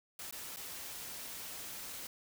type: noise with dropouts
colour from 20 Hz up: white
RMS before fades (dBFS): -45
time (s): 0.19-2.07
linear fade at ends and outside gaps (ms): 2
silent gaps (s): 0.31-0.325 / 0.562-0.569
effects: none